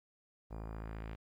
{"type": "tone with low-pass filter sweep", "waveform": "sawtooth", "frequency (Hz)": 54.6, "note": "A1", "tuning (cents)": -13, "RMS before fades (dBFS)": -44, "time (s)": [0.5, 1.16], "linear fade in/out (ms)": 20, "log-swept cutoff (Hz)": [860, 2700], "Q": 1.3, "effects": ["12-bit"]}